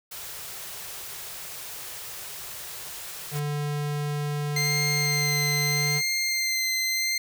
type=band-stop noise; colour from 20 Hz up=white; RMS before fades=-38 dBFS; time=0.11-3.4 s; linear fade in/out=10 ms; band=190 to 330 Hz; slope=96 dB/octave
type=tone; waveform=square; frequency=146.83 Hz; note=D3; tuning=in tune; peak=-27 dBFS; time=3.31-6.02 s; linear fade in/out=50 ms
type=tone with vibrato; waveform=20% pulse; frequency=2089 Hz; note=C7; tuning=3 cents flat; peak=-19 dBFS; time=4.56-7.18 s; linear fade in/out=5 ms; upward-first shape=sine; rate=0.79 Hz; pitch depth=19 cents each way
effects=none